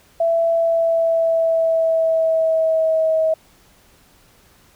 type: tone with pitch glide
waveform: sine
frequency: 666 to 638.9 Hz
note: E5 to D#5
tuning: +18 to +46 cents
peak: -14 dBFS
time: 0.2-3.34 s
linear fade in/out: 5 ms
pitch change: -72 cents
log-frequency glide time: 0.51-3.14 s
effects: pink hiss -53 dBFS RMS until 4.75 s